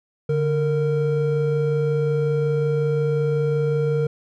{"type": "tone pair together", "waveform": "triangle", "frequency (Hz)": [145.6, 462.3], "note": ["D3", "A#4"], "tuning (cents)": [-15, -14], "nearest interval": "octave + minor sixth", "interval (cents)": 2001, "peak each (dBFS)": -19, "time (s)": [0.29, 4.07], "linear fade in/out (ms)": 5, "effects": []}